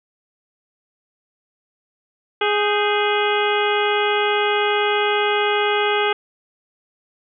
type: harmonic tone with a mistuned harmonic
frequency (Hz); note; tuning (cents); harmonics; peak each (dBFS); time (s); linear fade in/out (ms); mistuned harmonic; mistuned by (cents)
415.3; G#4; 0; 1 / 2 / 3 / 4 / 5 / 6 / 7 / 8; -20 / -23 / -25 / -26 / -27 / -28 / -28 / -29; 2.41-6.13; 5; 4; -110
effects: none